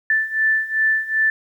sine beating tone pair, 1760 / 1762.6 Hz, A6 / A6, 0 / +3 cents, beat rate 2.6 Hz, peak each -21 / -18 dBFS, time 0.1-1.3 s, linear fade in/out 2 ms, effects 9-bit

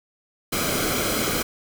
pink noise with comb filter, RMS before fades -24 dBFS, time 0.52-1.43 s, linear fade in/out 10 ms, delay 1.1 ms, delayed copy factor -0.65, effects none

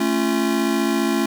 square chord, A augmented, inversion none, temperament just, 220 / 275 / 343.8 Hz, A3 / C#4 / E#4, 0 / -14 / -27 cents, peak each -23 dBFS, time 0-1.26 s, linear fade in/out 5 ms, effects none

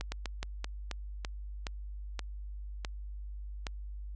slowing click train, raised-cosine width 0.2 ms, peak -19 dBFS, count 11, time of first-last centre 0.01-3.668 s, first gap 110 ms, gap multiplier 1.25, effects added 50 Hz sine -39 dBFS peak until 4.15 s + resampled to 24000 Hz

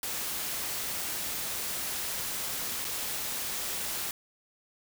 white noise with dropouts, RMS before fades -34 dBFS, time 0.03-4.11 s, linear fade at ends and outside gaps 1 ms, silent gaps 2.845-2.85 s, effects none

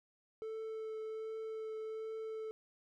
triangle tone with vibrato, 440 Hz, A4, in tune, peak -38 dBFS, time 0.42-2.51 s, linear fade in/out 0 ms, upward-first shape triangle, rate 1.3 Hz, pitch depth 11 cents each way, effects none

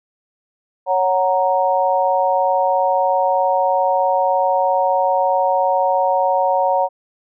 sine chord, F# major, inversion second, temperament equal, 554.4 / 740 / 932.3 Hz, C#5 / F#5 / A#5, 0 / 0 / 0 cents, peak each -18 dBFS, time 0.86-6.89 s, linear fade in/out 50 ms, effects none

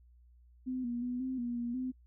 sine tone with pitch steps, 256 / 239.5 / 247.2 / 259.8 / 240.2 / 238.3 / 256.1 Hz, C4 / A#3 / B3 / C4 / B3 / A#3 / C4, -38 / +47 / +2 / -12 / -48 / +38 / -37 cents, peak -33 dBFS, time 0.66-1.92 s, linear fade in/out 20 ms, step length 180 ms, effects noise-tail reverb RT60 0.1 s tail -26 dB re dry + added 60 Hz sine -58 dBFS peak until 2.06 s

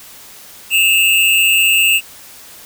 square tone pair together, 2620 / 2805 Hz, E7 / F7, -11 / +7 cents, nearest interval minor second, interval 118 cents, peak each -13 dBFS, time 0.7-2.01 s, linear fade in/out 50 ms, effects white hiss -38 dBFS RMS until 2.65 s

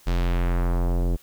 square tone with low-pass filter sweep, 43.73 Hz, F1, 3 cents sharp, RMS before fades -22 dBFS, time 0.06-1.17 s, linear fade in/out 20 ms, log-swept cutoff 5400 to 420 Hz, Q 1.1, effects white hiss -54 dBFS RMS until 1.22 s

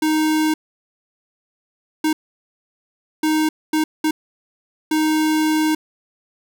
square tone bursts at uneven times, 311.1 Hz, D#4, in tune, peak -16 dBFS, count 6, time 0.02-0.54 / 2.04-2.13 / 3.23-3.49 / 3.73-3.84 / 4.04-4.11 / 4.91-5.75 s, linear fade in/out 5 ms, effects none

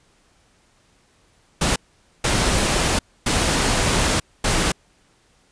pink noise bursts at uneven times, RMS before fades -19 dBFS, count 4, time 1.61-1.76 / 2.24-2.99 / 3.26-4.2 / 4.44-4.72 s, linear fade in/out 5 ms, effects pink hiss -59 dBFS RMS until 5.51 s + resampled to 22050 Hz

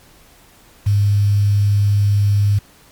sine tone with quantisation, 101.9 Hz, G#2, 32 cents flat, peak -11 dBFS, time 0.86-2.59 s, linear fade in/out 10 ms, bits 6, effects pink hiss -48 dBFS RMS until 2.91 s + MP3 96 kbps

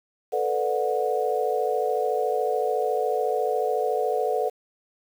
sine chord, B minor seventh, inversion third, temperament equal with one note detuned, 440 / 493.9 / 587.3 / 730.2 Hz, A4 / B4 / D5 / F#5, 0 / 0 / 0 / -23 cents, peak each -26 / -27 / -30 / -27 dBFS, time 0.32-4.5 s, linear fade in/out 20 ms, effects 8-bit

